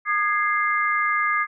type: chord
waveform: sine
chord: Ab major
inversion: second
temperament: equal with one note detuned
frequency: 1221.7 / 1661.2 / 2093 Hz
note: Eb6 / Ab6 / C7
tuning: -32 / 0 / 0 cents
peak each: -22 / -25 / -24 dBFS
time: 0.05-1.47 s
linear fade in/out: 50 ms
effects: none